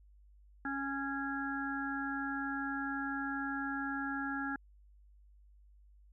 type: harmonic tone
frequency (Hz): 275.9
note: C#4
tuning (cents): -8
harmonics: 1 / 3 / 5 / 6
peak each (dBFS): -38 / -43 / -41 / -40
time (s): 0.65-4.56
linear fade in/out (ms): 2
effects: added 50 Hz sine -58 dBFS peak until 6.12 s